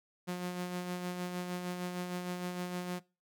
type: tone with tremolo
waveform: sawtooth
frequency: 179.1 Hz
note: F3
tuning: 44 cents sharp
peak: -30 dBFS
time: 0.27-3 s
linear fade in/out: 20 ms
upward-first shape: sine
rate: 6.5 Hz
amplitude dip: 40%
effects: noise-tail reverb RT60 0.3 s tail -22 dB re dry